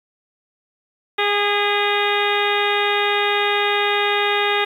harmonic tone with a mistuned harmonic, 410.5 Hz, G#4, 20 cents flat, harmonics 1 / 2 / 3 / 4 / 5 / 6 / 7 / 8 / 9, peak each -22 / -23 / -25 / -26 / -24 / -26 / -30 / -30 / -27 dBFS, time 1.18-4.65 s, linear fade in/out 10 ms, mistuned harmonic 5, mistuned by -20 cents, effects 8-bit

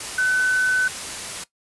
sine tone in noise, 1510 Hz, F#6, 35 cents sharp, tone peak -17 dBFS, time 0.18-0.88 s, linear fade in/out 5 ms, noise white, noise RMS -31 dBFS, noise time 0-1.44 s, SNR +11 dB, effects noise-tail reverb RT60 0.1 s tail -17 dB re dry + resampled to 24000 Hz

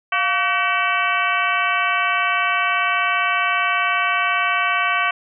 harmonic tone with a mistuned harmonic, 379.9 Hz, F#4, 46 cents sharp, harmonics 2 / 3 / 4 / 5 / 6 / 7 / 8, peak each -26 / -21 / -23 / -28 / -24 / -25 / -30 dBFS, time 0.12-5.11 s, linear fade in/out 5 ms, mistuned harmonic 2, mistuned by -130 cents, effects none

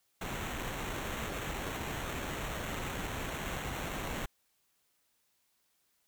pink noise with sample-and-hold, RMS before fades -38 dBFS, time 0.21-4.26 s, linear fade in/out 5 ms, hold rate 4900 Hz, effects white hiss -75 dBFS RMS until 6.07 s

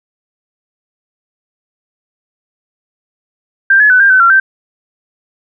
sine tone with pitch steps, 1581 / 1702 / 1503 / 1596 / 1519 / 1370 / 1558 Hz, G6 / G#6 / F#6 / G6 / F#6 / F6 / G6, +14 / +42 / +27 / +31 / +45 / -34 / -11 cents, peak -4 dBFS, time 3.7-4.4 s, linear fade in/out 5 ms, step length 100 ms, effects none

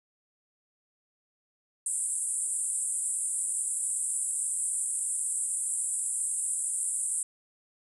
pink band-pass noise, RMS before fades -31 dBFS, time 1.86-7.23 s, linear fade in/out 2 ms, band 7900 to 10000 Hz, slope 96 dB/octave, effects none

